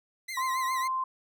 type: tone with vibrato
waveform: sawtooth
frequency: 2003 Hz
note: B6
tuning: 24 cents sharp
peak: -31 dBFS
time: 0.28-0.88 s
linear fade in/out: 10 ms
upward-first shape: triangle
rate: 7.3 Hz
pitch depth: 110 cents each way
type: tone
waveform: sine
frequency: 1043 Hz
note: C6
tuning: 6 cents flat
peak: -27 dBFS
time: 0.37-1.04 s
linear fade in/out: 5 ms
effects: none